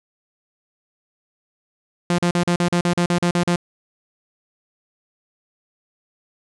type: tone bursts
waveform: sawtooth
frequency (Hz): 174.61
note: F3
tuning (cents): 0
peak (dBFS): -12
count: 12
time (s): 2.1-3.559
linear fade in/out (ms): 2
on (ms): 84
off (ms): 41
effects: resampled to 22050 Hz